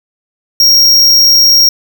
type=tone; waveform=square; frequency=5588 Hz; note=F8; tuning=in tune; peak=-4 dBFS; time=0.6-1.69 s; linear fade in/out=2 ms; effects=7-bit